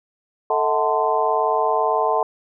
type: harmonic tone with a mistuned harmonic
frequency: 147.7 Hz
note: D3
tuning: 10 cents sharp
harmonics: 3 / 4 / 5 / 6 / 7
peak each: -23 / -23 / -23 / -23 / -23 dBFS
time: 0.5-2.23 s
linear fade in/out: 2 ms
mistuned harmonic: 4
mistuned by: +140 cents
effects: none